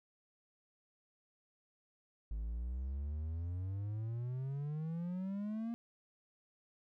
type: exponential sweep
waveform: triangle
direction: up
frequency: 51.91 to 235.9 Hz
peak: -35 dBFS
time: 2.31-5.74 s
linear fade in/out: 0 ms
effects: none